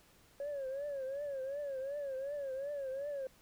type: tone with vibrato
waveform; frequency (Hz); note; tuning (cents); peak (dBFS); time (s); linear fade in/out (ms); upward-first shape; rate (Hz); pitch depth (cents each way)
sine; 553; C#5; -4; -35; 0.4-3.27; 2; triangle; 2.7; 120
effects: tanh soft clip ceiling -35 dBFS + pink hiss -65 dBFS RMS until 3.41 s